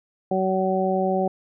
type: harmonic tone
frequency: 188.6 Hz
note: F#3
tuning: 33 cents sharp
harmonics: 1 / 2 / 3 / 4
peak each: -25 / -25 / -25 / -25 dBFS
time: 0.31-1.28 s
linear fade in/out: 5 ms
effects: none